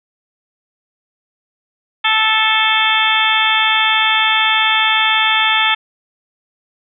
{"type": "harmonic tone with a mistuned harmonic", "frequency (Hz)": 438.4, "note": "A4", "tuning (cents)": -6, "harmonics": [2, 3, 4, 5, 6, 7, 8], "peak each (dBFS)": [-19, -19, -19, -19, -19, -19, -19], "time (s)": [2.04, 5.75], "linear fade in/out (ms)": 10, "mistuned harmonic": 7, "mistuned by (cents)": 58, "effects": []}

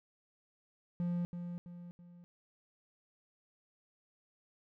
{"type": "tone with echo", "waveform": "triangle", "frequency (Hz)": 174.61, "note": "F3", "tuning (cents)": 0, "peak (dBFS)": -30, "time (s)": [1, 1.25], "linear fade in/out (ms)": 0, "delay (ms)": 330, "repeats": 3, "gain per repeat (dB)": -7, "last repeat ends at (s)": 2.24, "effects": []}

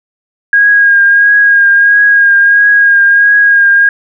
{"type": "tone with vibrato", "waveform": "sine", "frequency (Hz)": 1631, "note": "G#6", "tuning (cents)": -32, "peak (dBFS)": -3, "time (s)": [0.53, 3.89], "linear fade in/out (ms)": 2, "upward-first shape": "triangle", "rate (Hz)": 1.5, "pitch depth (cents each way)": 28, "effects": []}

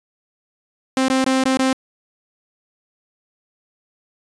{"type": "tone with dropouts", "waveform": "sawtooth", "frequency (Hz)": 262.7, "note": "C4", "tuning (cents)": 7, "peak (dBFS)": -11, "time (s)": [0.97, 1.73], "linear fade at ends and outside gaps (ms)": 2, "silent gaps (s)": [[1.084, 1.1], [1.243, 1.263], [1.438, 1.455], [1.572, 1.592]], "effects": ["resampled to 22050 Hz"]}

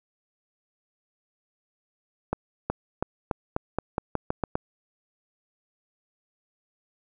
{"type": "accelerating click train", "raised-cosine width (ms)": 1, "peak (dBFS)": -11, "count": 11, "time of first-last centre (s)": [2.33, 4.555], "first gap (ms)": 370, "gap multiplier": 0.88, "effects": []}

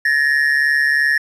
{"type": "ring-modulated tone", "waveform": "triangle", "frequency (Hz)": 1792, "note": "A6", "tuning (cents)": 31, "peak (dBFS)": -8, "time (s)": [0.05, 1.18], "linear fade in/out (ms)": 5, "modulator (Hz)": 71.4, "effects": ["resampled to 32000 Hz", "8-bit"]}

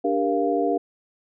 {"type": "tone cluster", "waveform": "sine", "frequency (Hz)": [292.1, 396.1, 469.8, 692], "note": ["D4", "G4", "A#4", "F5"], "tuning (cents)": [-9, 18, 13, -16], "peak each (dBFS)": -25, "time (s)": [0.04, 0.78], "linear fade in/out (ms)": 10, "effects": []}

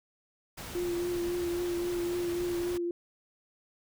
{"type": "noise", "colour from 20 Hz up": "pink", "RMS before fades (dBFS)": -42, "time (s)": [0.57, 2.78], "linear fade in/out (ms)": 10}
{"type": "tone with vibrato", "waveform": "sine", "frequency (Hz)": 349.2, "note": "F4", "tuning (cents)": 0, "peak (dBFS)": -29, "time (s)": [0.75, 2.91], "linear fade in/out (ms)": 2, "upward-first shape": "triangle", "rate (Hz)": 3.7, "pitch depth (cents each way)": 25}
{"effects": []}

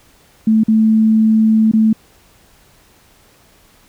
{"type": "tone with dropouts", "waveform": "sine", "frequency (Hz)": 219.6, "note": "A3", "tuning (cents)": -3, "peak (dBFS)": -8, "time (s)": [0.47, 1.93], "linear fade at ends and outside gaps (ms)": 5, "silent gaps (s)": [[0.636, 0.682], [1.715, 1.735]], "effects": ["pink hiss -50 dBFS RMS until 3.88 s"]}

